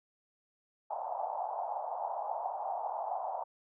pink band-pass noise, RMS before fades -37 dBFS, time 0.9-3.44 s, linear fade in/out 10 ms, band 680 to 890 Hz, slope 48 dB/octave, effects none

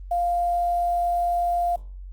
sine tone with quantisation, 698.5 Hz, F5, in tune, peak -20 dBFS, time 0.11-1.76 s, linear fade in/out 5 ms, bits 8, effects added 46 Hz sine -35 dBFS peak until 2.12 s + Opus 24 kbps

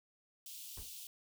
white high-pass noise, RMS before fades -49 dBFS, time 0.46-1.07 s, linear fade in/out 2 ms, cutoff 2700 Hz, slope 48 dB/octave
brown noise with exponential decay, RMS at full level -45 dBFS, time 0.77-0.96 s, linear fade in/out 5 ms, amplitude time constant 40 ms
effects none

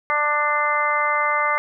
harmonic tone, 295.9 Hz, D4, 13 cents sharp, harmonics 2 / 3 / 4 / 5 / 6 / 7, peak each -27 / -26 / -21 / -29 / -30 / -23 dBFS, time 0.1-1.58 s, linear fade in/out 0 ms, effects none

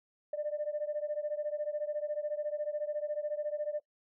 sine beating tone pair, 592 / 606 Hz, D5 / D#5, +14 / -46 cents, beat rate 14 Hz, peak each -34 / -36 dBFS, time 0.33-3.8 s, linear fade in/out 5 ms, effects noise-tail reverb RT60 0.1 s tail -21 dB re dry + tanh soft clip ceiling -26 dBFS

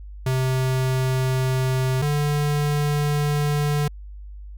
square tone pair in turn, 130 / 146.89 Hz, C3 / D3, -11 / +1 cents, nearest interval major second, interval 212 cents, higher second, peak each -20 dBFS, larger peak neither, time 0.26-2.02 / 2.02-3.88 s, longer second, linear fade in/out 5 ms, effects added 50 Hz sine -35 dBFS peak until 4.57 s

